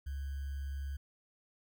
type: tone with sample-and-hold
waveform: sine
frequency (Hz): 69.3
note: C#2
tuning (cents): 0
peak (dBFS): -36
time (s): 0.06-0.97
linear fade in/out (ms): 10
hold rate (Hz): 1575
effects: none